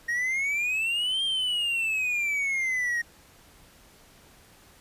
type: exponential two-way sweep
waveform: triangle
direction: up then down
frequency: 1864.7 to 3210 to 1864.7 Hz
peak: -23 dBFS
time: 0.08-3.02 s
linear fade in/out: 10 ms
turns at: 1.23 s
effects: pink hiss -55 dBFS RMS until 4.8 s + resampled to 32000 Hz